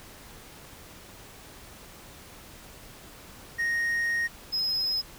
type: tone pair in turn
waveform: triangle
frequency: 1864.7 / 5103 Hz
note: A#6 / D#8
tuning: 0 / +43 cents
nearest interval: octave + perfect fourth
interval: 1743 cents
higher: second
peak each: -23 / -24 dBFS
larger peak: first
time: 3.58-4.28 / 4.52-5.02 s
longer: first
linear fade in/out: 20 ms
effects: pink hiss -48 dBFS RMS until 5.18 s